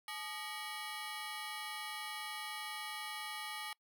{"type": "ring-modulated tone", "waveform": "15% pulse", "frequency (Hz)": 1038, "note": "C6", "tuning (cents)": -14, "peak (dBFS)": -32, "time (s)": [0.08, 3.73], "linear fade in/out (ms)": 2, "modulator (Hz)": 185, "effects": ["noise-tail reverb RT60 0.1 s tail -24 dB re dry"]}